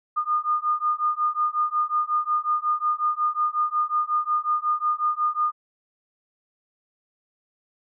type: beating tone pair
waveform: sine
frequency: 1217 / 1222.5 Hz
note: D#6 / D#6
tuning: -39 / -31 cents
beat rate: 5.5 Hz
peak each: -24 dBFS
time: 0.16-5.52 s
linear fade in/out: 20 ms
effects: none